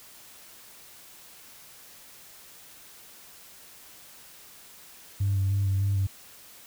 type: tone with vibrato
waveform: sine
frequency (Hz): 98.1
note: G2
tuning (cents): +2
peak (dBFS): -21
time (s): 5.2-6.07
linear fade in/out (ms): 10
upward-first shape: square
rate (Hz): 3.3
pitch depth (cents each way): 22
effects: tanh soft clip ceiling -19 dBFS + white hiss -50 dBFS RMS until 6.66 s